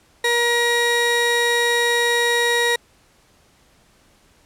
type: tone pair together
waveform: 30% pulse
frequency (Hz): 475 / 1900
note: A#4 / A#6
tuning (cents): +33 / +33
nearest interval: 2 octaves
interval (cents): 2400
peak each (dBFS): -17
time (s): 0.24-2.76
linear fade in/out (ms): 5
effects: pink hiss -56 dBFS RMS until 4.45 s + low-pass 11000 Hz 12 dB/octave